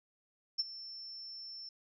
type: tone with ADSR envelope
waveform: sine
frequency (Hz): 5370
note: E8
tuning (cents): +31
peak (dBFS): -27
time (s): 0.58-1.69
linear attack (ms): 18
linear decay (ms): 28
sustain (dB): -17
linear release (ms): 3
effects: none